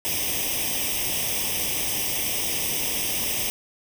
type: noise with comb filter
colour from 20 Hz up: white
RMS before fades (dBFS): -26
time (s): 0.05-3.5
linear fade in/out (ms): 0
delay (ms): 0.35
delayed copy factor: +0.9
effects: none

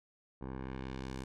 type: tone with low-pass filter sweep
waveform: 10% pulse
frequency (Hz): 65.41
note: C2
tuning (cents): 0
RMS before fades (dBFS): -42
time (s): 0.41-1.24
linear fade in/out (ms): 5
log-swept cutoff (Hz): 970 to 9500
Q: 0.87
effects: none

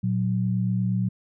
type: tone pair together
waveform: sine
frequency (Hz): 116.54 / 185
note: A#2 / F#3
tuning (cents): 0 / 0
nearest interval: minor sixth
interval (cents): 800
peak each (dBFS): -24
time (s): 0.03-1.09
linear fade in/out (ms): 10
effects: none

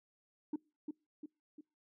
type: tone with echo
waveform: sine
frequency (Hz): 300.7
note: D4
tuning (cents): +41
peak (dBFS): -31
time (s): 0.53-0.56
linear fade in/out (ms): 5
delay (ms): 350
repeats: 3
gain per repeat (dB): -6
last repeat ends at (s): 1.61
effects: noise-tail reverb RT60 0.3 s tail -25 dB re dry + tanh soft clip ceiling -33 dBFS

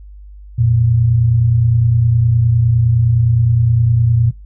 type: tone pair together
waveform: sine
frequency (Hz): 88.07 / 117.8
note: F2 / A#2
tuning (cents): +15 / +19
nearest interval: perfect fourth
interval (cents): 504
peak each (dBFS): -18 / -10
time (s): 0.58-4.31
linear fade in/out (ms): 10
effects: noise-tail reverb RT60 0.2 s tail -21 dB re dry + added 50 Hz sine -33 dBFS peak until 4.45 s

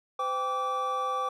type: tone cluster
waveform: triangle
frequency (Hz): 511 / 789 / 1159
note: C5 / G5 / D6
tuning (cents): -41 / +11 / -23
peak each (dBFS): -33 / -33 / -27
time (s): 0.19-1.29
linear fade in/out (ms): 5
effects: none

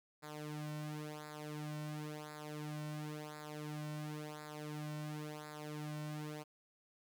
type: tone with flanger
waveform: sawtooth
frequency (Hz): 151.1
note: D3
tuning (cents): +50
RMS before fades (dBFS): -45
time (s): 0.22-6.44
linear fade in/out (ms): 20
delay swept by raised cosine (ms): 0.33 to 2.43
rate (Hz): 0.95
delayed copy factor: -0.8
effects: none

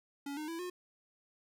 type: tone with pitch steps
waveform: square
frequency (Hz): 282.1 / 305.9 / 331.6 / 359.6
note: C#4 / D#4 / E4 / F#4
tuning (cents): +30 / -29 / +10 / -49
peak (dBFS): -39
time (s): 0.26-0.7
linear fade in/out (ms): 5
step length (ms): 110
effects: none

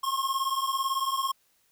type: beating tone pair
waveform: square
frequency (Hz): 1068 / 1086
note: C6 / C#6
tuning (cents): +35 / -36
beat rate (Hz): 18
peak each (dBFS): -30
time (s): 0.03-1.32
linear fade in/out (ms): 10
effects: white hiss -68 dBFS RMS until 1.71 s

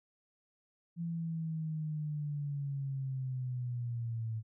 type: linear sweep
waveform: sine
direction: down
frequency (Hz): 169.9 to 110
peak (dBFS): -34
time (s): 0.96-4.43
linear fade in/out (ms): 50
effects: none

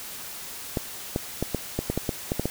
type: clicks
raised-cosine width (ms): 2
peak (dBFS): -11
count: 11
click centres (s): 0.772 / 1.161 / 1.426 / 1.547 / 1.79 / 1.9 / 1.976 / 2.092 / 2.319 / 2.396 / 2.456
effects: white hiss -38 dBFS RMS until 2.5 s

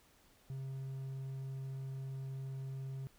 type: tone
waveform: triangle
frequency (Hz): 134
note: C3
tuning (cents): +42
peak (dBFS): -38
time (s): 0.5-3.07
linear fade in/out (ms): 0
effects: pink hiss -67 dBFS RMS until 3.18 s

